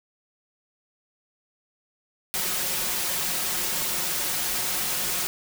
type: noise with comb filter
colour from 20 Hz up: white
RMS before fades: -27 dBFS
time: 2.34-5.27 s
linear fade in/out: 0 ms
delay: 5.5 ms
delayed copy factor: +0.6
effects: none